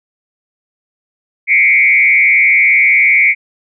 sine tone with frequency modulation, 2217 Hz, C#7, in tune, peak -6 dBFS, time 1.47-3.35 s, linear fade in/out 50 ms, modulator 131 Hz, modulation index 1.1, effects none

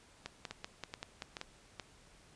two click trains, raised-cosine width 0.2 ms, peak -24 / -23 dBFS, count 4 / 7, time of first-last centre 0.51-1.798 / 0.26-1.414 s, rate 2.33 / 5.2 Hz, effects pink hiss -62 dBFS RMS until 2.35 s + resampled to 22050 Hz

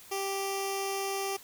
10% pulse tone with notch filter, 392 Hz, G4, in tune, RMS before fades -33 dBFS, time 0.11-1.37 s, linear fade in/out 10 ms, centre 1600 Hz, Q 0.94, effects white hiss -52 dBFS RMS until 1.43 s

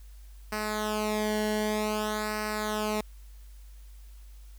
sawtooth tone with flanger, 213.1 Hz, G#3, 45 cents sharp, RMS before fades -30 dBFS, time 0.52-3.01 s, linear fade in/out 5 ms, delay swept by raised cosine 0.29 to 0.81 ms, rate 0.53 Hz, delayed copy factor -0.8, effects added 50 Hz sine -45 dBFS peak until 4.58 s + white hiss -62 dBFS RMS until 4.58 s

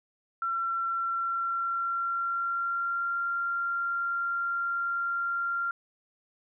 sine tone with pitch glide, 1357 to 1384.7 Hz, E6 to F6, +50 to -15 cents, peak -27 dBFS, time 0.42-5.71 s, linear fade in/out 2 ms, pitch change +35 cents, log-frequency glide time 0.87-3.19 s, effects none

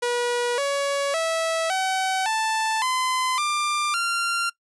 sawtooth tone with pitch steps, 483.5 / 561.8 / 652.9 / 758.7 / 881.6 / 1024.5 / 1190.5 / 1383.4 Hz, B4 / C#5 / E5 / F#5 / A5 / C6 / D6 / F6, -37 / +23 / -17 / +43 / +3 / -37 / +23 / -17 cents, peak -18 dBFS, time 0.02-4.5 s, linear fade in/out 10 ms, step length 560 ms, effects noise-tail reverb RT60 0.1 s tail -21 dB re dry + resampled to 24000 Hz

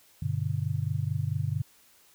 sine chord, G major, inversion none, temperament just, 98 / 122.5 / 147 Hz, G2 / B2 / D3, 0 / -14 / +2 cents, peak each -31 dBFS, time 0.22-1.62 s, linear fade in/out 5 ms, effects white hiss -60 dBFS RMS until 2.14 s

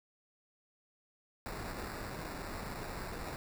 pink noise with sample-and-hold, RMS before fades -42 dBFS, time 1.46-3.36 s, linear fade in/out 0 ms, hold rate 3150 Hz, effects none

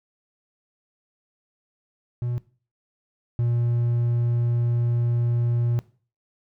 triangle tone pair in turn, 121.3 / 119.08 Hz, B2 / A#2, -31 / +37 cents, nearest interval unison, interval 32 cents, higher first, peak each -22 / -18 dBFS, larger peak second, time 2.22-2.38 / 3.39-5.79 s, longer second, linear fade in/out 0 ms, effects noise-tail reverb RT60 0.4 s tail -19 dB re dry

